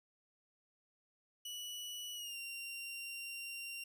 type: tone with pitch glide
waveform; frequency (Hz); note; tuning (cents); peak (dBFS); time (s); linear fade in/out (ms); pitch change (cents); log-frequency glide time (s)
sawtooth; 2946 to 2765; F#7 to F7; -8 to -18; -40; 1.45-3.84; 5; -110; 2.14-2.37
effects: none